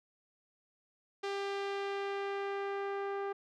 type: tone with low-pass filter sweep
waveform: sawtooth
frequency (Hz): 397.4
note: G4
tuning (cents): +24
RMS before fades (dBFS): -37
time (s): 1.23-3.33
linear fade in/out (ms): 10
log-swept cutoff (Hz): 4600 to 1400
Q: 0.94
effects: none